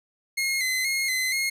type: tone with vibrato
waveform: sawtooth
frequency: 2096 Hz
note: C7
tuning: 2 cents sharp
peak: -20 dBFS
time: 0.37-1.5 s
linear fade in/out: 10 ms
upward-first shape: square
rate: 2.1 Hz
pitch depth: 45 cents each way
effects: resampled to 32000 Hz + 10-bit